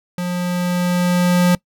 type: tone with level ramp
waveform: square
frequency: 177.9 Hz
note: F3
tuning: 32 cents sharp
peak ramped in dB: -21 to -11 dBFS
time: 0.18-1.55 s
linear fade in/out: 2 ms
effects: noise-tail reverb RT60 0.1 s tail -23 dB re dry